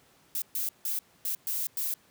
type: noise bursts at uneven times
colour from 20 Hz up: violet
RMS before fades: -31 dBFS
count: 6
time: 0.35-0.42 / 0.55-0.69 / 0.85-0.99 / 1.25-1.35 / 1.47-1.67 / 1.77-1.94 s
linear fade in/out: 2 ms
effects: pink hiss -62 dBFS RMS until 2.1 s + high-pass 100 Hz 12 dB/octave